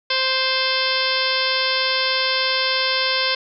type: harmonic tone with a mistuned harmonic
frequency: 523.3 Hz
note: C5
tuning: in tune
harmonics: 1 / 2 / 3 / 4 / 5 / 6 / 7 / 8 / 9 / 10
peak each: -27 / -27 / -27 / -27 / -27 / -27 / -27 / -27 / -27 / -27 dBFS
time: 0.1-3.35 s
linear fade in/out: 5 ms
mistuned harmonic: 7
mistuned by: -59 cents
effects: none